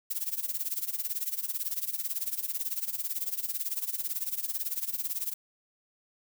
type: noise with tremolo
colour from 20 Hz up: violet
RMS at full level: -30 dBFS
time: 0.1-5.34 s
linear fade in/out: 10 ms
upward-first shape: sine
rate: 18 Hz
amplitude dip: 85%
effects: none